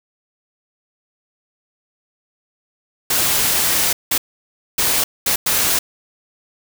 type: noise bursts at uneven times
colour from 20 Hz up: white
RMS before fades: -17 dBFS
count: 5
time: 3.1-3.93 / 4.11-4.18 / 4.78-5.04 / 5.26-5.36 / 5.46-5.79 s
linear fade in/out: 5 ms
effects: none